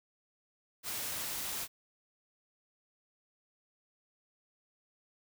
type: noise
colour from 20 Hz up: white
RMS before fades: -38 dBFS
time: 0.83-1.68 s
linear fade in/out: 50 ms
effects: none